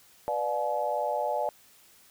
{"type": "chord", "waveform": "sine", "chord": "B diminished seventh", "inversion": "none", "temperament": "just", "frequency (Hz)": [493.9, 592.7, 711.2, 853.4], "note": ["B4", "D5", "F5", "Ab5"], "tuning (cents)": [0, 16, 31, 47], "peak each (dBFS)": [-35, -30, -33, -31], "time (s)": [0.28, 1.49], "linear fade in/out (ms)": 0, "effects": ["white hiss -58 dBFS RMS until 2.1 s"]}